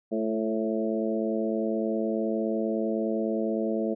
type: harmonic tone with a mistuned harmonic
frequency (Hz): 109.8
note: A2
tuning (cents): -3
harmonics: 2 / 3 / 4 / 5 / 6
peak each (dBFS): -29 / -31 / -32 / -33 / -34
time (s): 0.11-3.95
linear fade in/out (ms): 20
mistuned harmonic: 3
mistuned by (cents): +33
effects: none